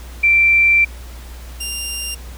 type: tone pair in turn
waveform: sine / 15% pulse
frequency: 2349 / 2793 Hz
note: D7 / F7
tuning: 0 / -1 cents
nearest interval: minor third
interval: 299 cents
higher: second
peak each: -9 / -16 dBFS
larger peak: first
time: 0.23-0.85 / 1.6-2.15 s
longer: first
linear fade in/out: 10 ms
effects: added 60 Hz sine -31 dBFS peak until 2.37 s + pink hiss -41 dBFS RMS until 2.37 s